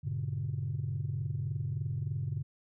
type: chord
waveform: sine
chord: G diminished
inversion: none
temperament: just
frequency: 98 / 117.6 / 141.12 Hz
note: G2 / Bb2 / Db3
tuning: 0 / +16 / +31 cents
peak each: -36 / -36 / -34 dBFS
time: 0.03-2.43 s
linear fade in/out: 20 ms
effects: tanh soft clip ceiling -25 dBFS